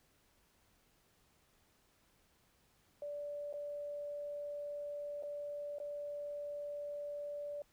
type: tone with dropouts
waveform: sine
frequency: 582 Hz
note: D5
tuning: 16 cents flat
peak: -40 dBFS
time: 3.02-7.62 s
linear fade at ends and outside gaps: 2 ms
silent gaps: 3.528-3.538 / 5.226-5.234 / 5.785-5.8 s
effects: pink hiss -72 dBFS RMS until 7.72 s